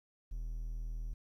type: tone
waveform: triangle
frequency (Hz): 39.97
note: D#1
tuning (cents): +47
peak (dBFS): -35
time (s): 0.31-1.14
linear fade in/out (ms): 10
effects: 12-bit